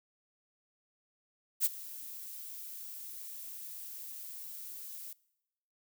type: noise with ADSR envelope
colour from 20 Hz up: violet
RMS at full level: -26 dBFS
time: 1.6-5.13 s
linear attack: 51 ms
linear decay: 29 ms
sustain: -19 dB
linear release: 3 ms
effects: noise-tail reverb RT60 0.9 s tail -23 dB re dry